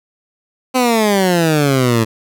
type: exponential sweep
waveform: 15% pulse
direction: down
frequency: 260.4 to 110 Hz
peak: -5 dBFS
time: 0.74-2.05 s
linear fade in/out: 20 ms
effects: none